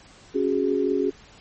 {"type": "chord", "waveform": "sine", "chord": "C# suspended fourth", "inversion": "none", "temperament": "equal", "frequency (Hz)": [277.2, 370, 415.3], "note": ["C#4", "F#4", "G#4"], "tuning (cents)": [0, 0, 0], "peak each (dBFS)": [-25, -24, -24], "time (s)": [0.34, 1.11], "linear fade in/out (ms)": 20, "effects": ["pink hiss -50 dBFS RMS until 1.4 s", "MP3 32 kbps"]}